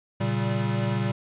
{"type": "chord", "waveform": "square", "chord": "G diminished", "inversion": "first", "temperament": "equal with one note detuned", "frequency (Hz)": [116.54, 138.59, 193.19], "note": ["Bb2", "Db3", "G3"], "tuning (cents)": [0, 0, -25], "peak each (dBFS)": [-27, -31, -29], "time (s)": [0.2, 1.12], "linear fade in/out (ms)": 10, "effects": ["resampled to 8000 Hz", "9-bit"]}